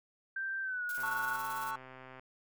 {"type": "tone with pitch glide", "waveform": "sine", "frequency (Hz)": [1568, 1454.6], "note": ["G6", "F#6"], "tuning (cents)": [0, -30], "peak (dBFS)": -34, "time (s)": [0.36, 1.36], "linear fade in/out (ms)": 5, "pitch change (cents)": -130, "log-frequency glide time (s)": [0.62, 0.84]}
{"type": "noise with tremolo", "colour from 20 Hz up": "blue", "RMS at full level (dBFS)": -46, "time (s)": [0.89, 1.71], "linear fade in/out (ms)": 2, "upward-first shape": "square", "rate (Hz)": 18, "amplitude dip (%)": 45}
{"type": "click train", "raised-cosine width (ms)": 0.5, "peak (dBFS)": -35, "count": 159, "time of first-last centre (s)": [0.98, 2.195], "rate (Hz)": 130}
{"type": "chord", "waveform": "triangle", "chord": "F# minor seventh", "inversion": "first", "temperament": "just", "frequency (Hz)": [888, 1110, 1332, 1480], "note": ["A5", "C#6", "E6", "F#6"], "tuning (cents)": [16, 2, 18, 0], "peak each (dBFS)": [-37, -38, -42, -41], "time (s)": [1.03, 1.76], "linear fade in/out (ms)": 5}
{"effects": []}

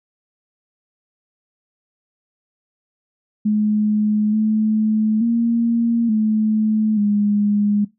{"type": "tone with pitch steps", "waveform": "sine", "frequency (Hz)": [211.7, 216.4, 232.7, 216.2, 206.2], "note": ["G#3", "A3", "A#3", "A3", "G#3"], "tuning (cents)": [33, -29, -3, -30, -12], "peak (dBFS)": -14, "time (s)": [3.45, 7.85], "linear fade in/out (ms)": 10, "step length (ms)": 880, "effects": ["noise-tail reverb RT60 0.2 s tail -20 dB re dry"]}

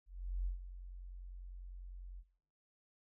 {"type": "tone with ADSR envelope", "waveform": "sine", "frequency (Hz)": 45, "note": "F#1", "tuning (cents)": -47, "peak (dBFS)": -33, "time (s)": [0.06, 2.24], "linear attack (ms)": 400, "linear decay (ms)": 120, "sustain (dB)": -13, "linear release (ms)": 51, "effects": ["noise-tail reverb RT60 0.7 s tail -22 dB re dry"]}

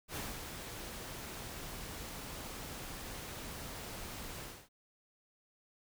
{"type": "noise with ADSR envelope", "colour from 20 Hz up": "pink", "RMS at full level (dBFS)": -40, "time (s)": [0.08, 4.69], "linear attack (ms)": 72, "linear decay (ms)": 240, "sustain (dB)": -5, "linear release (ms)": 270, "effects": []}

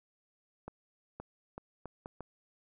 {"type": "accelerating click train", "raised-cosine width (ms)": 1, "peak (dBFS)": -28, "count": 6, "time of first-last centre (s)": [0.68, 2.207], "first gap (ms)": 520, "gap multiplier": 0.73, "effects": []}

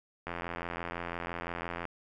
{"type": "click train", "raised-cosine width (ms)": 0.5, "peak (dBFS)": -21, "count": 137, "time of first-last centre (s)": [0.27, 1.853], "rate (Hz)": 85.9, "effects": []}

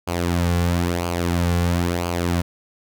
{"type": "tone with flanger", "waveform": "sawtooth", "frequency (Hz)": 86.8, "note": "F2", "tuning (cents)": -10, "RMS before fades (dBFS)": -21, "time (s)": [0.07, 2.42], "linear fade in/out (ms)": 10, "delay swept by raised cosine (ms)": [0.53, 3.23], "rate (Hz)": 1, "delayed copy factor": -0.6, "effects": []}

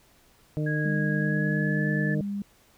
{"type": "harmonic tone", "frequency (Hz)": 152.1, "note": "D#3", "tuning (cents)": -39, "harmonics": [1, 2, 3, 4], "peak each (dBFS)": [-26, -32, -36, -38], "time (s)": [0.57, 2.21], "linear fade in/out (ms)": 0}
{"type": "tone with pitch glide", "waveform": "sine", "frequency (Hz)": [1650, 1739], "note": ["G#6", "A6"], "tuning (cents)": [-12, -21], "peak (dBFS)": -30, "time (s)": [0.66, 2.15], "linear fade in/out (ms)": 10, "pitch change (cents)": 91, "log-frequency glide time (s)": [1.17, 1.89]}
{"type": "tone", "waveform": "sine", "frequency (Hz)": 201.6, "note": "G3", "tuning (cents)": 49, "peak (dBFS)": -28, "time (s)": [0.85, 2.42], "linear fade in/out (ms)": 2}
{"effects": ["pink hiss -60 dBFS RMS until 2.77 s"]}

